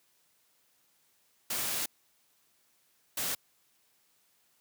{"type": "noise bursts at uneven times", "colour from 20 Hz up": "white", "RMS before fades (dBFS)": -33, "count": 2, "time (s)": [[1.5, 1.86], [3.17, 3.35]], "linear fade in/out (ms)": 5, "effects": ["white hiss -70 dBFS RMS until 4.6 s", "high-pass 80 Hz 12 dB/octave"]}